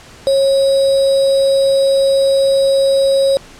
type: tone with sample-and-hold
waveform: sine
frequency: 545 Hz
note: C#5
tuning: 29 cents flat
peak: -9 dBFS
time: 0.27-3.37 s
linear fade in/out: 0 ms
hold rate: 4410 Hz
effects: pink hiss -39 dBFS RMS until 3.59 s + low-pass 8000 Hz 12 dB/octave